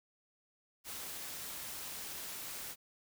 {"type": "noise", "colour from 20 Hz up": "white", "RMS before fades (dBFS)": -44, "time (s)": [0.84, 2.76], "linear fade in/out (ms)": 50, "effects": []}